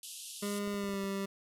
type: band-pass noise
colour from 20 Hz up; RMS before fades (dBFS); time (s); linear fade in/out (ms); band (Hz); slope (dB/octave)
white; -46; 0.03-0.59; 2; 2700 to 12000; 96
type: tone with pitch glide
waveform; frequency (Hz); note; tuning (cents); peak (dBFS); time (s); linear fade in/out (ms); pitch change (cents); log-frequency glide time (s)
25% pulse; 203.6 to 196.44; G#3 to G3; -34 to +4; -30; 0.42-1.26; 10; -62; 0.71-1
type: clicks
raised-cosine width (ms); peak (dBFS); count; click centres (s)
2; -36; 6; 0.676 / 0.742 / 0.84 / 0.891 / 0.938 / 1.039
effects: none